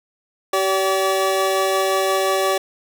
25% pulse tone pair together, 383.9 / 573 Hz, G4 / D5, -36 / -43 cents, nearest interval perfect fifth, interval 693 cents, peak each -16 dBFS, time 0.53-2.58 s, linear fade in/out 5 ms, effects none

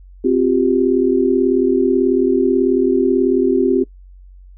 sine chord, C suspended fourth, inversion none, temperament equal with one note detuned, 261.6 / 353.7 / 392 Hz, C4 / F4 / G4, 0 / +22 / 0 cents, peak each -16 dBFS, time 0.24-3.84 s, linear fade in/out 10 ms, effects noise-tail reverb RT60 0.1 s tail -22 dB re dry + added 46 Hz sine -38 dBFS peak until 4.57 s

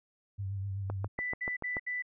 sine tone with vibrato, 98 Hz, G2, in tune, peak -33 dBFS, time 0.38-1.08 s, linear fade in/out 20 ms, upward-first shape triangle, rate 7.9 Hz, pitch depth 53 cents each way
click train, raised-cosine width 1 ms, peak -23 dBFS, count 7, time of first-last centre 0.9-1.768 s, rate 6.91 Hz
sine tone bursts, 1985 Hz, B6, 8 cents sharp, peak -32 dBFS, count 4, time 1.18-2.024 s, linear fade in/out 10 ms, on 160 ms, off 68 ms
effects none

